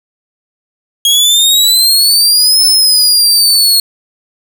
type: exponential two-way sweep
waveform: sawtooth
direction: up then down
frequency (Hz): 3273 to 5274 to 4299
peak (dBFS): -3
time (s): 1.05-3.8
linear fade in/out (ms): 2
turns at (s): 2.65
effects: none